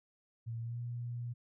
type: tone with pitch glide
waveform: sine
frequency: 115.2 to 120.02 Hz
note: A#2 to B2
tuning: -20 to -49 cents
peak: -37 dBFS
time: 0.46-1.34 s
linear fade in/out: 20 ms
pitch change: +71 cents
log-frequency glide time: 0.61-0.79 s
effects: none